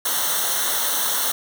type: noise with comb filter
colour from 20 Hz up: white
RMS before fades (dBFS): -22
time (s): 0.05-1.32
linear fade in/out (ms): 5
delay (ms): 0.41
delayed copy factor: -0.95
effects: none